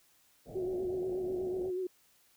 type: low-pass noise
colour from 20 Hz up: white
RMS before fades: -46 dBFS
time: 0.45-1.72 s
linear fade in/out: 50 ms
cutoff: 740 Hz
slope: 96 dB/octave
type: tone with vibrato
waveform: sine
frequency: 368.3 Hz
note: F#4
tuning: 8 cents flat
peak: -32 dBFS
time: 0.55-1.87 s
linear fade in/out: 5 ms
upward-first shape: sine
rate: 8.2 Hz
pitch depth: 42 cents each way
effects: white hiss -67 dBFS RMS until 2.36 s